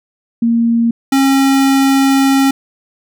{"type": "tone pair in turn", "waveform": ["sine", "square"], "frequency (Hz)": [232.2, 271.4], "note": ["A#3", "C#4"], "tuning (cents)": [-7, -36], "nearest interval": "minor third", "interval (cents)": 271, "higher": "second", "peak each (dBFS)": -9, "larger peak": "neither", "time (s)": [[0.42, 0.91], [1.12, 2.51]], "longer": "second", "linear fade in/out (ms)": 5, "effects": []}